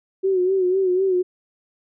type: tone with vibrato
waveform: sine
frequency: 373.5 Hz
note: F#4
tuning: 16 cents sharp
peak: -16 dBFS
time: 0.23-1.23 s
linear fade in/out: 20 ms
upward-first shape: sine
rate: 4 Hz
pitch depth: 66 cents each way
effects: none